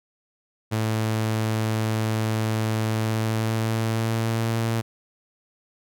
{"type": "tone with pitch glide", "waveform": "sawtooth", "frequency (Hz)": [110, 113.94], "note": ["A2", "A#2"], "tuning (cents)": [0, -39], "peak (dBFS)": -18, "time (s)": [0.71, 4.82], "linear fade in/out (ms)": 20, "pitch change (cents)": 61, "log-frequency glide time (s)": [2.9, 4.47], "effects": []}